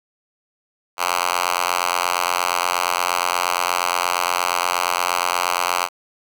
5% pulse tone with high-pass filter, 88.5 Hz, F2, 23 cents sharp, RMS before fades -21 dBFS, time 0.97-5.89 s, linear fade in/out 50 ms, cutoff 1100 Hz, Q 1.3, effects none

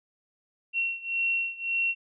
sine beating tone pair, 2727 / 2728.8 Hz, F7 / F7, -42 / -41 cents, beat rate 1.8 Hz, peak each -28 / -30 dBFS, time 0.73-1.95 s, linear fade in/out 50 ms, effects none

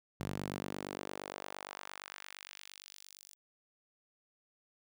sawtooth tone with high-pass filter sweep, 48.68 Hz, G1, 11 cents flat, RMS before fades -45 dBFS, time 0.2-3.35 s, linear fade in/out 0 ms, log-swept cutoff 120 to 7100 Hz, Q 1.1, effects none

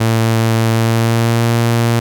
sawtooth tone with pitch glide, 113.2 to 116.79 Hz, A2 to A#2, +50 to +4 cents, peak -7 dBFS, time 0-2 s, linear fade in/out 10 ms, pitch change +54 cents, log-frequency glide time 0.7-1.49 s, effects none

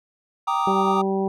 triangle chord, Eb major seventh, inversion first, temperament equal, 784 / 932.3 / 1174.7 / 1244.5 Hz, G5 / Bb5 / D6 / Eb6, 0 / 0 / 0 / 0 cents, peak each -24 / -23 / -25 / -23 dBFS, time 0.47-1.02 s, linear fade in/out 10 ms
harmonic tone, 193.6 Hz, G3, 21 cents flat, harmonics 1 / 2 / 3 / 4 / 5, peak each -24 / -23 / -34 / -29 / -36 dBFS, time 0.67-1.28 s, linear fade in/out 2 ms
effects none

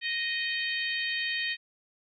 harmonic tone, 622.3 Hz, D#5, in tune, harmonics 3 / 4 / 5 / 6 / 7, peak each -32 / -34 / -36 / -38 / -39 dBFS, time 0.01-1.57 s, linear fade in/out 50 ms, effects none

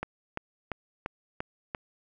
click train, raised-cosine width 0.5 ms, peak -17 dBFS, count 6, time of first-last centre 0.03-1.748 s, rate 2.91 Hz, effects none

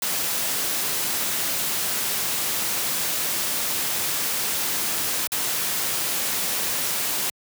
white noise with dropouts, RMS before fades -25 dBFS, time 0.02-7.3 s, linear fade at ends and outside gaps 2 ms, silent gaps 5.272-5.319 s, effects high-pass 100 Hz 12 dB/octave

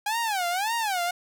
sawtooth tone with vibrato, 805 Hz, G5, 46 cents sharp, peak -21 dBFS, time 0.06-1.11 s, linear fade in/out 5 ms, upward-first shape sine, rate 1.8 Hz, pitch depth 260 cents each way, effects none

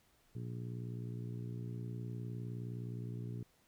harmonic tone, 59.5 Hz, A#1, 36 cents sharp, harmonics 2 / 3 / 4 / 5 / 6 / 7, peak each -41 / -48 / -53 / -54 / -56 / -56 dBFS, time 0.35-3.43 s, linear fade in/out 5 ms, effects pink hiss -71 dBFS RMS until 3.67 s

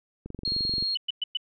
click train, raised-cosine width 3 ms, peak -24 dBFS, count 14, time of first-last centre 0.26-0.825 s, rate 23 Hz
sine tone, 4265 Hz, C8, 32 cents sharp, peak -25 dBFS, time 0.45-0.95 s, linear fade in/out 2 ms
sine tone bursts, 2979 Hz, F#7, 11 cents sharp, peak -24 dBFS, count 4, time 0.95-1.372 s, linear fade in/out 5 ms, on 23 ms, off 110 ms
effects none

